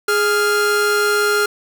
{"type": "tone pair together", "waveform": "45% pulse", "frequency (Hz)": [415.3, 1396.9], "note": ["G#4", "F6"], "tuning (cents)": [0, 0], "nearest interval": "octave + major sixth", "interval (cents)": 2100, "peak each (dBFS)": -17, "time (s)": [0.08, 1.46], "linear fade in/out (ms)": 5, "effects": []}